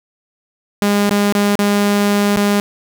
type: tone with dropouts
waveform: sawtooth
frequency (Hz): 203.9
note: G#3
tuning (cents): -32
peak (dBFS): -8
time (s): 0.82-2.6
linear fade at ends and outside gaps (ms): 0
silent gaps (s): 1.093-1.109 / 1.324-1.351 / 1.554-1.591 / 2.362-2.372
effects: none